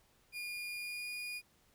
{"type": "tone with pitch glide", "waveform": "35% pulse", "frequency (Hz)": [2427, 2445], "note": ["D#7", "D#7"], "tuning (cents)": [-44, -31], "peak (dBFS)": -38, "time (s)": [0.32, 1.42], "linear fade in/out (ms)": 50, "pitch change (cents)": 13, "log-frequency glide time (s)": [0.78, 1.1], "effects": ["pink hiss -70 dBFS RMS until 1.74 s"]}